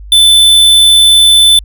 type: tone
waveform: square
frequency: 3517 Hz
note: A7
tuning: 1 cent flat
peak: -3 dBFS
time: 0.12-1.59 s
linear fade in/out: 2 ms
effects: added 50 Hz sine -26 dBFS peak until 1.64 s